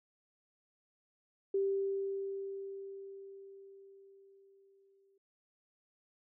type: tone with exponential decay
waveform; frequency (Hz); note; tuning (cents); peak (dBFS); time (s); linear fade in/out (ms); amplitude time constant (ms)
sine; 392; G4; 0; -28; 1.54-5.18; 5; 790
effects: none